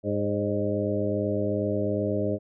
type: harmonic tone with a mistuned harmonic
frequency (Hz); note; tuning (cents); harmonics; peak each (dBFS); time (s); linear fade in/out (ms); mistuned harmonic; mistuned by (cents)
102.5; G#2; -22; 1 / 2 / 3 / 4 / 5 / 6; -31 / -31 / -31 / -31 / -31 / -31; 0.03-2.39; 50; 5; +48
effects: none